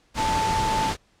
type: tone in noise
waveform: sine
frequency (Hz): 880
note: A5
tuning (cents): 0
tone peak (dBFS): -22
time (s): 0.16-0.93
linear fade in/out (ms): 50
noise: pink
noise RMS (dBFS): -27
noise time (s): 0.14-0.97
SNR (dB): +2
effects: pink hiss -62 dBFS RMS until 1.2 s + low-pass 7000 Hz 12 dB/octave